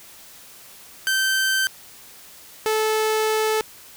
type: tone pair in turn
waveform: sawtooth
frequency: 1551 / 435.2 Hz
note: G6 / A4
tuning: -19 / -19 cents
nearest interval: octave + minor seventh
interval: 2200 cents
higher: first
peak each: -15 dBFS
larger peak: neither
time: 1.07-1.67 / 2.66-3.61 s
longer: second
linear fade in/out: 0 ms
effects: white hiss -45 dBFS RMS until 3.96 s